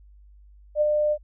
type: tone with ADSR envelope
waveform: sine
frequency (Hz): 600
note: D5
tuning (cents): +37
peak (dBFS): -16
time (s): 0.75-1.18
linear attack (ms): 62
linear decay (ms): 25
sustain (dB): -3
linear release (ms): 60
effects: added 50 Hz sine -48 dBFS peak until 1.23 s